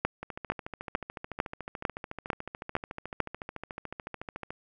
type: two click trains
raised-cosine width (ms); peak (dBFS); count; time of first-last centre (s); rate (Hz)
0.5; -10 / -22; 8 / 60; 0.05-3.203 / 0.23-4.505; 2.22 / 13.8
effects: none